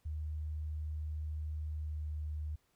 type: tone with pitch glide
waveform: sine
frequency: 76.7 to 76.04 Hz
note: D#2 to D#2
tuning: -24 to -39 cents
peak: -36 dBFS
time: 0.05-2.56 s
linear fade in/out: 10 ms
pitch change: -15 cents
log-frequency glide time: 1.71-2.09 s
effects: pink hiss -75 dBFS RMS until 2.75 s